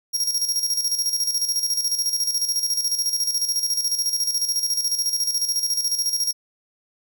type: tone with tremolo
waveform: sawtooth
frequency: 5600 Hz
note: F8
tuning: 4 cents sharp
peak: -16 dBFS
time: 0.13-6.33 s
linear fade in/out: 20 ms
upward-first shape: square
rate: 14 Hz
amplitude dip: 60%
effects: none